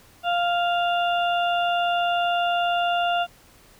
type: harmonic tone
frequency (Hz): 698.5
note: F5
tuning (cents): 0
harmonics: 1 / 2 / 4 / 5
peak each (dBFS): -21 / -28 / -29 / -36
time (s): 0.23-3.27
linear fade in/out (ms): 50
effects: pink hiss -53 dBFS RMS until 3.79 s